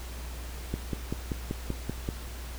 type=click train; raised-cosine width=3 ms; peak=-17 dBFS; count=8; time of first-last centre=0.74-2.089 s; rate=5.19 Hz; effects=added 60 Hz sine -37 dBFS peak until 2.58 s + pink hiss -45 dBFS RMS until 2.58 s